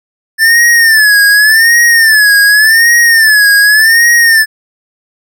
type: tone with vibrato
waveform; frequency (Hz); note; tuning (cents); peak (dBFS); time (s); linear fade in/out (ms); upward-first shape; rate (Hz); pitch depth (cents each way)
square; 1760; A6; 0; -4; 0.38-4.46; 50; sine; 0.87; 120
effects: none